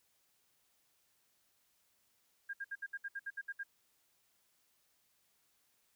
sine tone bursts, 1614 Hz, G#6, 50 cents flat, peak -38 dBFS, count 11, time 2.49-3.635 s, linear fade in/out 10 ms, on 45 ms, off 65 ms, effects white hiss -75 dBFS RMS until 5.95 s

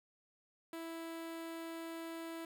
sawtooth tone with notch filter, 329.6 Hz, E4, in tune, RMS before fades -45 dBFS, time 0.73-2.45 s, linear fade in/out 2 ms, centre 5900 Hz, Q 1.7, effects 11-bit

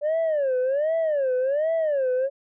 sine tone with vibrato, 576 Hz, D5, 34 cents flat, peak -18 dBFS, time 0.01-2.3 s, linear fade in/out 50 ms, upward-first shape sine, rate 1.3 Hz, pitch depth 230 cents each way, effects tanh soft clip ceiling -19 dBFS

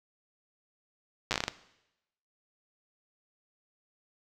slowing click train, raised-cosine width 0.2 ms, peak -11 dBFS, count 9, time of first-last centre 1.31-1.481 s, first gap 8 ms, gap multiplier 1.27, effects noise-tail reverb RT60 0.9 s tail -17 dB re dry

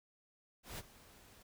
pink noise with ADSR envelope, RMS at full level -44 dBFS, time 0.63-1.43 s, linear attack 150 ms, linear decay 38 ms, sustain -17 dB, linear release 10 ms, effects none

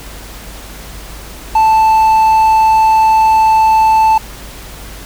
triangle tone, 880 Hz, A5, in tune, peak -4 dBFS, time 1.55-4.18 s, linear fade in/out 5 ms, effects added 50 Hz sine -31 dBFS peak until 5.05 s + pink hiss -32 dBFS RMS until 5.05 s

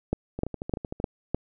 two click trains, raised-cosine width 2 ms, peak -19 / -11 dBFS, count 9 / 5, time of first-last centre 0.39-1.001 / 0.13-1.346 s, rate 13.1 / 3.29 Hz, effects none

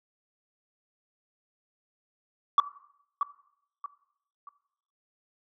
sine tone with echo, 1143 Hz, D6, 47 cents flat, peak -12 dBFS, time 2.58-2.6 s, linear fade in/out 2 ms, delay 630 ms, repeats 3, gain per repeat -10 dB, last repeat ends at 4.49 s, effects noise-tail reverb RT60 0.7 s tail -17 dB re dry + tanh soft clip ceiling -14 dBFS

